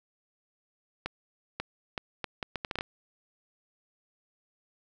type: accelerating click train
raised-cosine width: 0.3 ms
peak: -16 dBFS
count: 11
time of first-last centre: 1.06-2.809 s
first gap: 540 ms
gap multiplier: 0.7
effects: none